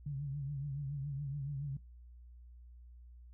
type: tone with vibrato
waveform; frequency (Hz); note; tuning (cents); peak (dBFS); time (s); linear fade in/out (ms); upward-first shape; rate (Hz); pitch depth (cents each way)
sine; 140.7; C#3; +26; -36; 0.06-1.77; 5; triangle; 7.1; 100
effects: noise-tail reverb RT60 0.2 s tail -19 dB re dry + added 60 Hz sine -52 dBFS peak until 3.33 s